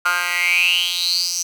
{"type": "tone with high-pass filter sweep", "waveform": "10% pulse", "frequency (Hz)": 176.3, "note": "F3", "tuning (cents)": 17, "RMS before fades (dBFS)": -19, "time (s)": [0.05, 1.43], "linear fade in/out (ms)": 10, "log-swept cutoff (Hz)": [1400, 5900], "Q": 9.9, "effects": []}